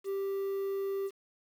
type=tone with quantisation; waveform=triangle; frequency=392 Hz; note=G4; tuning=in tune; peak=-29 dBFS; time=0.04-1.11 s; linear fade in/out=50 ms; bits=9; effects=none